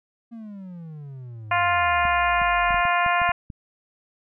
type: exponential sweep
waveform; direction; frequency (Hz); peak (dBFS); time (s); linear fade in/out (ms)
triangle; down; 236 to 43; -33; 0.31-2.82; 20
type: harmonic tone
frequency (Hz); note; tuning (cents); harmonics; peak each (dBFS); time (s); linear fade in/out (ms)
350.2; F4; +5; 2 / 3 / 4 / 5 / 6 / 7 / 8; -23 / -23 / -27 / -27 / -30 / -29 / -35; 1.51-3.32; 5
type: clicks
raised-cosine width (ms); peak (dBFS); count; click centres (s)
5; -24; 9; 2.053 / 2.417 / 2.707 / 2.744 / 2.853 / 3.063 / 3.217 / 3.292 / 3.502
effects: none